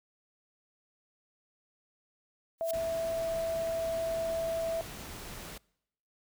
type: noise with exponential growth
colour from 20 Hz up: blue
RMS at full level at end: -35 dBFS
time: 2.58-2.71 s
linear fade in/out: 2 ms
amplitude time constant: 27 ms
type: tone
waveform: sine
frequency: 659.3 Hz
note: E5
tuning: in tune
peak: -29 dBFS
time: 2.61-4.81 s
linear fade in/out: 0 ms
type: noise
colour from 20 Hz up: pink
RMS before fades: -44 dBFS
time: 2.73-5.58 s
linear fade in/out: 5 ms
effects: noise-tail reverb RT60 0.8 s tail -25 dB re dry